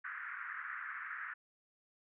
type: band-pass noise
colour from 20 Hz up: pink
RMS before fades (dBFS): -44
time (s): 0.04-1.34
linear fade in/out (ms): 10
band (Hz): 1300 to 1900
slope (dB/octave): 48
effects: none